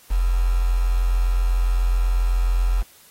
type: tone with quantisation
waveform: sine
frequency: 43.75 Hz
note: F1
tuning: 4 cents sharp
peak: -16 dBFS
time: 0.1-2.83 s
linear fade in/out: 20 ms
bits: 6
effects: white hiss -51 dBFS RMS until 3.1 s + AAC 48 kbps